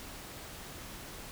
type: silence
effects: pink hiss -46 dBFS RMS until 1.31 s